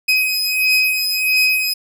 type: beating tone pair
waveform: 30% pulse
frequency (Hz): 2521 / 2522.5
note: D#7 / D#7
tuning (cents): +22 / +23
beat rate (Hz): 1.5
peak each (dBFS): -14 / -15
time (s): 0.08-1.74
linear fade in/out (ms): 10
effects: none